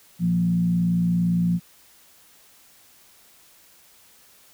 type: tone with frequency modulation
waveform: sine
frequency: 174.61 Hz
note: F3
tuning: in tune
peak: -18 dBFS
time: 0.19-1.6 s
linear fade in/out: 50 ms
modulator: 57.5 Hz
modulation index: 0.46
effects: white hiss -54 dBFS RMS until 4.53 s